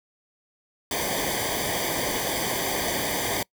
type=noise with comb filter; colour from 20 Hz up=pink; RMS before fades=-27 dBFS; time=0.91-3.43 s; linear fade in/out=2 ms; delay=0.74 ms; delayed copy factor=-0.9; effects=noise-tail reverb RT60 0.1 s tail -25 dB re dry